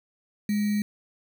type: tone with sample-and-hold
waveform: sine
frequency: 207.7 Hz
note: G#3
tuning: in tune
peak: -22 dBFS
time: 0.49-0.82 s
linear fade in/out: 2 ms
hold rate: 2100 Hz
effects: none